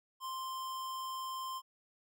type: tone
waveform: square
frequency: 1046.5 Hz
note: C6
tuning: in tune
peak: -39 dBFS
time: 0.2-1.62 s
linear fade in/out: 50 ms
effects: none